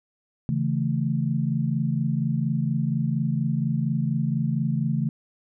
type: chord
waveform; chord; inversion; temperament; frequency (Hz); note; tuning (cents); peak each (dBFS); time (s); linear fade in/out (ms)
sine; A major; first; equal with one note detuned; 138.59 / 162.83 / 220; C#3 / E3 / A3; 0 / -21 / 0; -25 / -26 / -27; 0.49-5.09; 0
effects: none